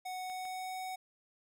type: tone with pitch glide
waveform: square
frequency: 740 to 746.9 Hz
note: F#5 to F#5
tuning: 0 to +16 cents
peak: -39 dBFS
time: 0.05-0.96 s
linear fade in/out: 10 ms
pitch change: +16 cents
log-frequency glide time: 0.2-0.79 s
type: clicks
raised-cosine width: 0.3 ms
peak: -39 dBFS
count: 2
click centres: 0.299 / 0.453 s
effects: none